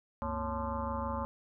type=tone with frequency modulation; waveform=sine; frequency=554 Hz; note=C#5; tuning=1 cent flat; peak=-32 dBFS; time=0.22-1.25 s; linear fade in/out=0 ms; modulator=162 Hz; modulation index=3.8; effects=none